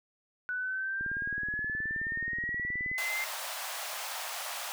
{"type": "exponential sweep", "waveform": "sine", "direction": "up", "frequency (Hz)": [1480, 2100], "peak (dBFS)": -31, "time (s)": [0.49, 3.24], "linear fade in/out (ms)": 0}
{"type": "click train", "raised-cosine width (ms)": 3, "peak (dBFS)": -32, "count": 37, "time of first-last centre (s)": [1.01, 2.915], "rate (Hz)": 18.9}
{"type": "high-pass noise", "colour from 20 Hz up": "pink", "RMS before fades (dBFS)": -38, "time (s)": [2.98, 4.72], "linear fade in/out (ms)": 0, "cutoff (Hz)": 600, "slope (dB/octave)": 48}
{"effects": []}